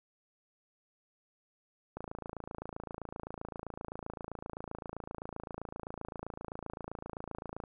click train, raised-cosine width 1 ms, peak -26 dBFS, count 158, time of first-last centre 1.97-7.638 s, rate 27.7 Hz, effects none

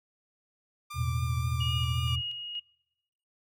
sawtooth tone with vibrato, 1187 Hz, D6, 18 cents sharp, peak -35 dBFS, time 0.9-2.16 s, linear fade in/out 10 ms, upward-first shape sine, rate 3.8 Hz, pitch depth 18 cents each way
sine chord, E suspended fourth, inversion none, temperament equal, 82.41 / 110 / 123.47 Hz, E2 / A2 / B2, 0 / 0 / 0 cents, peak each -31 / -35 / -30 dBFS, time 0.94-2.22 s, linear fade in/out 50 ms
sine tone with tremolo, 2876 Hz, F#7, 50 cents flat, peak -31 dBFS, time 1.6-2.6 s, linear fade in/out 10 ms, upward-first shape square, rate 2.1 Hz, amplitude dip 40%
effects noise-tail reverb RT60 1.0 s tail -26 dB re dry

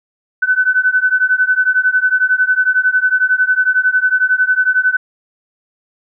sine beating tone pair, 1502 / 1513 Hz, F#6 / F#6, +26 / +38 cents, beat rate 11 Hz, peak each -14 / -13 dBFS, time 0.42-4.97 s, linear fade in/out 10 ms, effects none

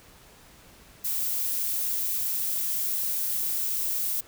violet noise, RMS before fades -28 dBFS, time 1.04-4.21 s, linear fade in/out 10 ms, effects pink hiss -53 dBFS RMS until 4.27 s

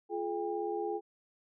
sine tone cluster, 346.6 / 424.1 / 800 Hz, F4 / G#4 / G5, -13 / +36 / +35 cents, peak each -37 / -35 / -38 dBFS, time 0.09-1.01 s, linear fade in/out 50 ms, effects none

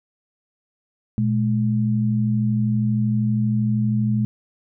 sine tone pair together, 119.2 / 211.9 Hz, A#2 / G#3, +39 / +35 cents, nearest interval minor seventh, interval 996 cents, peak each -20 dBFS, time 1.18-4.25 s, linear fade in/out 0 ms, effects none

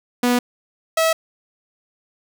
sawtooth tone pair in turn, 245 / 648.1 Hz, B3 / E5, -14 / -30 cents, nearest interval octave + perfect fourth, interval 1684 cents, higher second, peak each -11 dBFS, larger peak neither, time 0.23-0.39 / 0.97-1.13 s, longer neither, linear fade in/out 5 ms, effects none

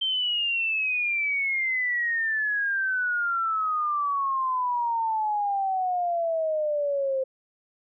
sine exponential sweep, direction down, 3136 to 523 Hz, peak -23 dBFS, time 0.01-7.24 s, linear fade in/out 10 ms, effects none

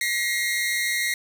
sawtooth tone pair together, 1913.2 / 2120 Hz, A#6 / C7, +44 / +22 cents, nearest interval major second, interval 178 cents, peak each -22 / -22 dBFS, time 0.01-1.14 s, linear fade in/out 2 ms, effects none

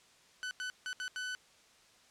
sawtooth tone bursts at uneven times, 1500 Hz, F#6, 23 cents sharp, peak -33 dBFS, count 5, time 0.43-0.51 / 0.6-0.7 / 0.86-0.93 / 1-1.08 / 1.16-1.35 s, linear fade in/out 0 ms, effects white hiss -63 dBFS RMS until 2.1 s + low-pass 7000 Hz 12 dB/octave

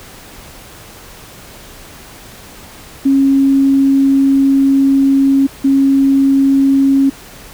sine tone bursts at uneven times, 272.9 Hz, C#4, 27 cents flat, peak -7 dBFS, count 2, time 3.05-5.47 / 5.64-7.1 s, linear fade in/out 10 ms, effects pink hiss -36 dBFS RMS until 7.53 s

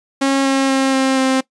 sawtooth tone with pitch steps, 272.5 / 270.1 / 267.8 / 265.5 / 263.2 Hz, C#4 / C#4 / C4 / C4 / C4, -29 / -45 / +40 / +25 / +10 cents, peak -9 dBFS, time 0.21-1.41 s, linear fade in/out 10 ms, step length 240 ms, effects noise-tail reverb RT60 0.1 s tail -20 dB re dry + resampled to 22050 Hz

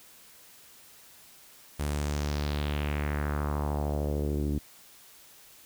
sawtooth tone with low-pass filter sweep, 73.42 Hz, D2, in tune, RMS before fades -30 dBFS, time 1.79-4.59 s, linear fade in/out 10 ms, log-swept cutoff 11000 to 280 Hz, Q 2.4, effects white hiss -54 dBFS RMS until 5.65 s

